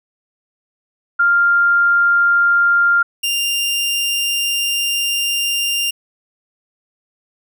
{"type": "tone pair in turn", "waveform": ["sine", "sawtooth"], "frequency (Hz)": [1396.9, 2794], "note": ["F6", "F7"], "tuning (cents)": [0, 0], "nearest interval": "octave", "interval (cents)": 1200, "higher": "second", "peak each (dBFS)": [-10, -13], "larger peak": "first", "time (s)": [[1.19, 3.03], [3.23, 5.91]], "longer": "second", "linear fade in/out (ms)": 10, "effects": []}